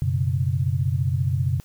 sine chord, F# suspended fourth, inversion none, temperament equal, 92.5 / 123.47 / 138.59 Hz, F#2 / B2 / C#3, 0 / 0 / 0 cents, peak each -24 dBFS, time 0.02-1.6 s, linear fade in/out 0 ms, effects white hiss -56 dBFS RMS until 1.64 s

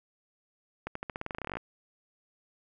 accelerating click train, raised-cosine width 0.5 ms, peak -20 dBFS, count 18, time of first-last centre 0.87-1.57 s, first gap 84 ms, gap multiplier 0.9, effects none

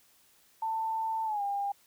sine tone with pitch glide, 891 to 803 Hz, A5 to G5, +22 to +41 cents, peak -29 dBFS, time 0.62-1.72 s, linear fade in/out 5 ms, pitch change -181 cents, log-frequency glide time 1.25-1.42 s, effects white hiss -64 dBFS RMS until 1.86 s

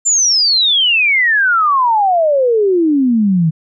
sine exponential sweep, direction down, 7350 to 154 Hz, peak -9 dBFS, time 0.05-3.51 s, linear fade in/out 20 ms, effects none

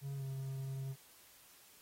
triangle tone with pitch glide, 138.59 to 134.57 Hz, C#3 to C3, 0 to +49 cents, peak -37 dBFS, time 0.01-0.96 s, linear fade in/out 50 ms, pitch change -51 cents, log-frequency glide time 0.14-0.25 s, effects white hiss -62 dBFS RMS until 1.81 s + AAC 48 kbps

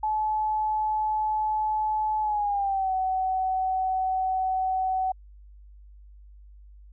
sine tone with pitch glide, 860 to 753 Hz, A5 to F#5, -40 to +30 cents, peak -23 dBFS, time 0.03-5.12 s, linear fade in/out 5 ms, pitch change -230 cents, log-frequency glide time 2.21-2.92 s, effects added 50 Hz sine -46 dBFS peak until 6.92 s

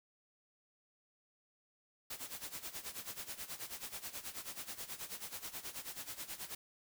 white noise with tremolo, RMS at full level -43 dBFS, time 2.1-6.55 s, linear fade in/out 5 ms, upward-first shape sine, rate 9.3 Hz, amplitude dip 80%, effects none

